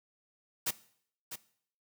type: noise with echo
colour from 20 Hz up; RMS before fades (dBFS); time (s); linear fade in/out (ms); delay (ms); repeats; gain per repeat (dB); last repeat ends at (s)
white; -31; 0.66-0.71; 10; 650; 1; -10; 1.36
effects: noise-tail reverb RT60 0.6 s tail -18 dB re dry + high-pass 100 Hz 12 dB/octave